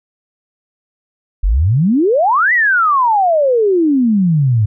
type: exponential two-way sweep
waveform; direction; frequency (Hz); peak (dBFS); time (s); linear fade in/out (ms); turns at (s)
sine; up then down; 41.21 to 2013 to 101.4; -9; 1.43-4.66; 10; 2.53
effects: none